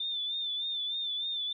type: tone with vibrato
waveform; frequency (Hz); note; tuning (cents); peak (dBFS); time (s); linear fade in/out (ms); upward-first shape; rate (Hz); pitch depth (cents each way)
sine; 3558; A7; +19; -31; 0-1.53; 5; sine; 3.3; 54
effects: none